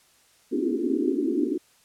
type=band-pass noise; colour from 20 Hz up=pink; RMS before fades=-25 dBFS; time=0.51-1.58 s; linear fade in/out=10 ms; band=240 to 410 Hz; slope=96 dB/octave; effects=white hiss -60 dBFS RMS until 1.84 s + low-pass 11000 Hz 12 dB/octave